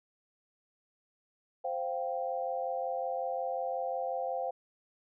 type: chord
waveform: sine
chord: C suspended fourth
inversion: none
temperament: equal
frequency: 523.3 / 698.5 / 784 Hz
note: C5 / F5 / G5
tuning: 0 / 0 / 0 cents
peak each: -35 / -36 / -37 dBFS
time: 1.64-4.51 s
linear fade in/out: 10 ms
effects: none